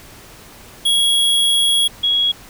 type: tone pair in turn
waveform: square / sine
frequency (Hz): 3322 / 3322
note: G#7 / G#7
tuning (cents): 0 / 0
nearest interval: unison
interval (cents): 0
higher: neither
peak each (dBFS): -13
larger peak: neither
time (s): 0.85-1.88 / 2.03-2.32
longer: first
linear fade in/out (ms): 10
effects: pink hiss -41 dBFS RMS until 2.49 s